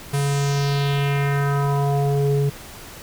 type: tone with low-pass filter sweep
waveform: square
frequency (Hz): 141.2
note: C#3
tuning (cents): +32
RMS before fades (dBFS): -20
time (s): 0.13-2.5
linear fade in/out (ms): 10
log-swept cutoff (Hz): 11000 to 330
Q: 2.5
effects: pink hiss -39 dBFS RMS until 3.02 s